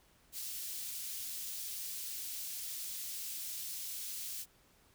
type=high-pass noise; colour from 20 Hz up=white; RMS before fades=-42 dBFS; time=0.32-4.46 s; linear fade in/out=50 ms; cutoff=3600 Hz; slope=12 dB/octave; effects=pink hiss -67 dBFS RMS until 4.94 s